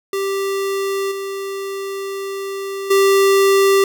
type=tone with level steps; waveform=square; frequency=392 Hz; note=G4; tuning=in tune; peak=-19 / -24 / -11 dBFS; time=0.13-3.84 s; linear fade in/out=2 ms; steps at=1.11 / 2.9 s; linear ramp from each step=10 ms; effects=none